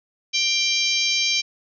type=harmonic tone with a mistuned harmonic; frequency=788 Hz; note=G5; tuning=9 cents sharp; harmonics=3 / 4 / 5 / 6 / 7 / 8; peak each=-24 / -25 / -26 / -27 / -27 / -28 dBFS; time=0.33-1.42 s; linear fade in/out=20 ms; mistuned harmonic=7; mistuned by=-20 cents; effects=none